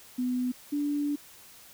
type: tone pair in turn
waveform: sine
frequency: 250 / 290.6 Hz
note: B3 / D4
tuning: +21 / -18 cents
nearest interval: minor third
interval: 261 cents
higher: second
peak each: -26 dBFS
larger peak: neither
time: 0.18-0.52 / 0.72-1.16 s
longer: second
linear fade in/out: 10 ms
effects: white hiss -52 dBFS RMS until 1.73 s